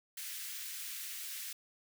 white high-pass noise, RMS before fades -43 dBFS, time 0.17-1.53 s, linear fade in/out 5 ms, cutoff 1600 Hz, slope 24 dB/octave, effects none

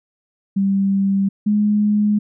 sine tone pair in turn, 196 / 208.9 Hz, G3 / G#3, 0 / +10 cents, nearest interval minor second, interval 110 cents, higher second, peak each -14 / -13 dBFS, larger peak second, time 0.56-1.29 / 1.46-2.19 s, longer neither, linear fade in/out 10 ms, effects none

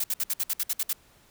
blue noise bursts, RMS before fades -27 dBFS, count 10, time 0-0.931 s, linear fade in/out 5 ms, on 40 ms, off 59 ms, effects pink hiss -59 dBFS RMS until 1.3 s

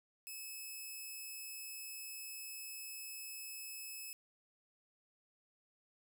5% pulse tone, 2590 Hz, E7, 31 cents flat, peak -36 dBFS, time 0.27-4.13 s, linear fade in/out 0 ms, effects none

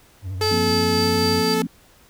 triangle tone with vibrato, 94.3 Hz, F#2, 33 cents sharp, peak -24 dBFS, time 0.22-1.44 s, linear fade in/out 50 ms, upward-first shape sine, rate 12 Hz, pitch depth 84 cents each way
sawtooth tone with pitch glide, 432.4 to 435.7 Hz, A4 to A4, -30 to -17 cents, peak -16 dBFS, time 0.41-1.62 s, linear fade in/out 2 ms, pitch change +13 cents, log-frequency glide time 0.99-1.04 s
sine tone with tremolo, 4671 Hz, D8, 10 cents flat, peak -22 dBFS, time 0.42-1.54 s, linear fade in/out 0 ms, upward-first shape sine, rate 3.8 Hz, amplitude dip 45%
sine chord, F suspended fourth, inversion none, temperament equal with one note detuned, 174.61 / 233.1 / 264.1 Hz, F3 / Bb3 / C4, 0 / 0 / +16 cents, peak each -26 dBFS, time 0.51-1.67 s, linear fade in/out 5 ms
effects pink hiss -53 dBFS RMS until 2.09 s

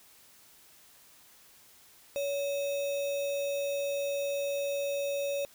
sine tone with sample-and-hold, 564 Hz, C#5, 30 cents sharp, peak -29 dBFS, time 2.16-5.45 s, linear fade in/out 0 ms, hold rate 3150 Hz, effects white hiss -58 dBFS RMS until 5.54 s

